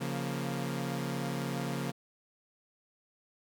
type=chord; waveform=sawtooth; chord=Bb minor; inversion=first; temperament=equal with one note detuned; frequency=138.59 / 175.52 / 233.1 Hz; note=Db3 / F3 / Bb3; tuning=0 / +9 / 0 cents; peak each=-32 / -34 / -34 dBFS; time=0-1.92 s; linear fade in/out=20 ms; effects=none